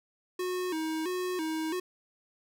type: tone with vibrato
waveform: square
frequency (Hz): 340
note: F4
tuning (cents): -46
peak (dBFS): -31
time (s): 0.39-1.8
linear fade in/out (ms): 5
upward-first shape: square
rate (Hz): 1.5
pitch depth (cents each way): 120
effects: none